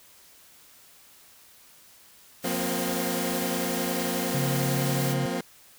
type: noise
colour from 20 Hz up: white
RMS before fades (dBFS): -34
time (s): 2.42-5.16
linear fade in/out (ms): 50
type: chord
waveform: 20% pulse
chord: F suspended fourth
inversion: none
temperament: equal with one note detuned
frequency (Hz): 178.08 / 233.1 / 261.6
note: F3 / Bb3 / C4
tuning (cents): +34 / 0 / 0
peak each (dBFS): -27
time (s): 2.44-5.41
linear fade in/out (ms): 5
type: tone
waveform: sine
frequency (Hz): 139.5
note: C#3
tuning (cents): +11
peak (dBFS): -26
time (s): 4.34-5.26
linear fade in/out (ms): 5
effects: white hiss -54 dBFS RMS until 5.78 s